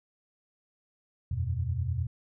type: chord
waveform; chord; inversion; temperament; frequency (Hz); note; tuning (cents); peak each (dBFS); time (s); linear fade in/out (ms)
sine; E suspended second; none; equal; 82.41 / 92.5 / 123.47; E2 / F#2 / B2; 0 / 0 / 0; -32; 1.31-2.07; 5
effects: none